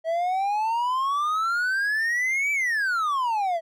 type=exponential two-way sweep; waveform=triangle; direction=up then down; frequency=642 to 2329 to 642 Hz; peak=-20 dBFS; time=0.04-3.61 s; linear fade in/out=50 ms; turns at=2.52 s; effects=none